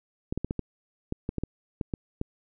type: clicks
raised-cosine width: 3 ms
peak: -16 dBFS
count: 12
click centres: 0.325 / 0.376 / 0.446 / 0.509 / 0.593 / 1.124 / 1.291 / 1.383 / 1.436 / 1.812 / 1.938 / 2.214 s
effects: none